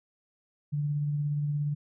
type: tone with tremolo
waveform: sine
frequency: 146.6 Hz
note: D3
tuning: 3 cents flat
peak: -25 dBFS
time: 0.72-1.75 s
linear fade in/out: 20 ms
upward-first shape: triangle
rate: 17 Hz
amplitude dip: 30%
effects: none